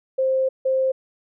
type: tone bursts at uneven times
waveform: sine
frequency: 526 Hz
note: C5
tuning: 9 cents sharp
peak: -17 dBFS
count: 2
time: 0.18-0.49 / 0.65-0.92 s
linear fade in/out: 10 ms
effects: none